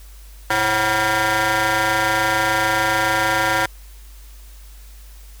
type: ring-modulated tone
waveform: 15% pulse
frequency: 212.1 Hz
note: G#3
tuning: 37 cents sharp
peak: -7 dBFS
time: 0.5-3.66 s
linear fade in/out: 5 ms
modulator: 1180 Hz
effects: added 50 Hz sine -38 dBFS peak until 5.4 s + white hiss -49 dBFS RMS until 5.4 s